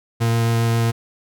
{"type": "tone with vibrato", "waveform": "40% pulse", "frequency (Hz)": 115.5, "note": "A#2", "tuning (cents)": -16, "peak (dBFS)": -15, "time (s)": [0.2, 0.92], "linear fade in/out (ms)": 20, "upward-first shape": "triangle", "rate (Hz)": 7.4, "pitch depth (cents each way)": 10, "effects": []}